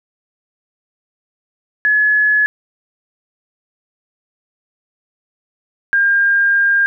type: tone pair in turn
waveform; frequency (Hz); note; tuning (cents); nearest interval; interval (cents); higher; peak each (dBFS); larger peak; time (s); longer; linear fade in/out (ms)
sine; 1702 / 1606.1; G#6 / G6; +42 / +42; minor second; 100; first; -10; neither; 1.85-2.46 / 5.93-6.86; second; 0
effects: none